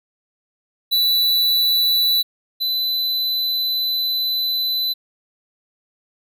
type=tone pair in turn; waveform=square; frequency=3963 / 4009 Hz; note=B7 / B7; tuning=+5 / +25 cents; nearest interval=unison; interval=20 cents; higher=second; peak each=-15 / -19 dBFS; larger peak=first; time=0.91-2.23 / 2.6-4.94 s; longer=second; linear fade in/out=20 ms; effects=none